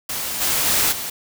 white noise with level steps, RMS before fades -26 / -20 / -18 / -28 dBFS, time 0.09-1.1 s, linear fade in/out 5 ms, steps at 0.4 / 0.65 / 0.91 s, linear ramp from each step 20 ms, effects none

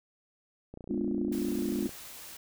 click train, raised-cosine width 2 ms, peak -30 dBFS, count 35, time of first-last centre 0.74-1.893 s, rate 29.5 Hz
sine chord, G# diminished seventh, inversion none, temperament equal, 207.7 / 246.9 / 293.7 / 349.2 Hz, G#3 / B3 / D4 / F4, 0 / 0 / 0 / 0 cents, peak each -34 dBFS, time 0.89-1.88 s, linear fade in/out 10 ms
white noise, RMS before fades -46 dBFS, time 1.32-2.37 s, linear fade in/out 5 ms
effects none

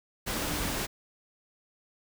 sine tone in noise, 294.7 Hz, D4, 6 cents sharp, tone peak -40 dBFS, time 0.38-0.76 s, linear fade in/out 20 ms, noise pink, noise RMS -32 dBFS, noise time 0.26-0.87 s, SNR -11 dB, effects none

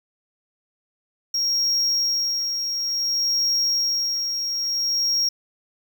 triangle tone with tremolo, 5588 Hz, F8, in tune, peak -17 dBFS, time 1.34-5.29 s, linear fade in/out 5 ms, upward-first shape sine, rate 0.57 Hz, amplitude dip 45%, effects 8-bit

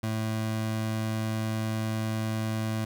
25% pulse tone, 110 Hz, A2, in tune, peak -24 dBFS, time 0.03-2.85 s, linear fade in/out 5 ms, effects none

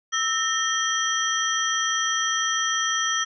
sine tone cluster, 1314 / 1832 / 3199 / 5880 Hz, E6 / A#6 / G7 / F#8, -6 / -31 / +34 / -12 cents, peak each -27 dBFS, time 0.12-3.25 s, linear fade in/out 20 ms, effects none

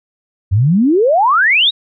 sine exponential sweep, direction up, 89.3 to 3919 Hz, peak -8 dBFS, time 0.51-1.71 s, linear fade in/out 20 ms, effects none

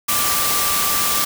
sine tone in noise, 1174.7 Hz, D6, in tune, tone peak -24 dBFS, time 0.08-1.25 s, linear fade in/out 10 ms, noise white, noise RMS -19 dBFS, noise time 0.08-1.25 s, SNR -8 dB, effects none

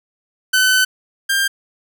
sawtooth tone pair in turn, 1515 / 1593.7 Hz, F#6 / G6, +40 / +28 cents, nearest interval minor second, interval 88 cents, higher second, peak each -8 / -11 dBFS, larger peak first, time 0.53-0.85 / 1.29-1.48 s, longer first, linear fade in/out 10 ms, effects none

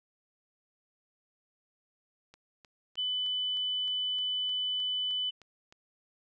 click train, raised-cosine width 0.2 ms, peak -36 dBFS, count 12, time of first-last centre 2.34-5.725 s, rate 3.25 Hz
sine tone, 3000 Hz, F#7, 23 cents sharp, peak -29 dBFS, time 2.97-5.31 s, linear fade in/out 20 ms
effects none

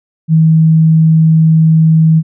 sine tone, 160.1 Hz, D#3, 50 cents sharp, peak -4 dBFS, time 0.28-2.23 s, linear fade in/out 50 ms, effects none

